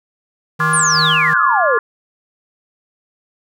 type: tone with tremolo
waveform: square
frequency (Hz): 158.3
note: D#3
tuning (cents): +30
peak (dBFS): -20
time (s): 0.59-1.34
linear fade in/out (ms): 10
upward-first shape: sine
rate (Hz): 2.7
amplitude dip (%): 50
type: chord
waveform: sine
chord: D half-diminished seventh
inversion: third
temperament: just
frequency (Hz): 1057.2 / 1174.7 / 1409.6 / 1691.5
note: C6 / D6 / F6 / Ab6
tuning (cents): +18 / 0 / +16 / +31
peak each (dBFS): -19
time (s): 0.6-1.79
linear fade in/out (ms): 2
type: exponential sweep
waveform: sine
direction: down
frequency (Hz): 9820 to 431.5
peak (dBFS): -14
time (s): 0.73-1.78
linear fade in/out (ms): 5
effects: none